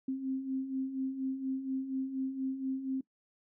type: beating tone pair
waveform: sine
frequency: 261.6 / 265.8 Hz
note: C4 / C4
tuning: 0 / +27 cents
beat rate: 4.2 Hz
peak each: -40 / -33 dBFS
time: 0.08-3.01 s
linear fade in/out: 5 ms
effects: noise-tail reverb RT60 0.1 s tail -20 dB re dry